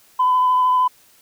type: tone with vibrato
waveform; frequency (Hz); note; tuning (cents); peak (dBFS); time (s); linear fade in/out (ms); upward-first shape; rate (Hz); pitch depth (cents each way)
sine; 1008; B5; +35; -12; 0.19-0.88; 10; triangle; 13; 16
effects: tanh soft clip ceiling -9 dBFS + white hiss -53 dBFS RMS until 1.21 s